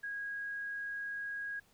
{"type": "tone", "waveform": "sine", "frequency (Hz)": 1644, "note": "G#6", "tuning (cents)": -18, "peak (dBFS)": -37, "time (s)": [0.03, 1.6], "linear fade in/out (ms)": 10, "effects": ["pink hiss -68 dBFS RMS until 1.73 s"]}